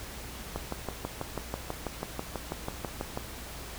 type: click train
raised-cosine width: 1 ms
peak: -18 dBFS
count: 17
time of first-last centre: 0.56-3.174 s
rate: 6.12 Hz
effects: added 60 Hz sine -46 dBFS peak until 3.78 s + pink hiss -43 dBFS RMS until 3.78 s